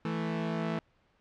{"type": "tone pair together", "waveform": "sawtooth", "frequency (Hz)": [164.81, 220], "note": ["E3", "A3"], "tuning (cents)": [0, 0], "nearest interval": "perfect fourth", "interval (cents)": 500, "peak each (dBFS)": [-29, -30], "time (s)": [0.05, 0.79], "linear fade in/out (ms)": 2, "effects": ["pink hiss -69 dBFS RMS until 1.2 s", "low-pass 3000 Hz 12 dB/octave"]}